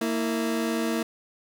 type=tone pair together; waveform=30% pulse; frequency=230 / 327.1 Hz; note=A#3 / E4; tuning=-23 / -13 cents; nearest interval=tritone; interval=610 cents; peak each=-24 / -26 dBFS; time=0.01-1.03 s; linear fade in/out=5 ms; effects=none